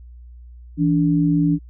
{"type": "tone pair together", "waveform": "sine", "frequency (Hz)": [164.81, 289.7], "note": ["E3", "D4"], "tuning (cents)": [0, -24], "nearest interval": "minor seventh", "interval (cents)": 976, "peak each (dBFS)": -17, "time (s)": [0.77, 1.59], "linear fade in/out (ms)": 50, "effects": ["added 60 Hz sine -38 dBFS peak until 1.69 s"]}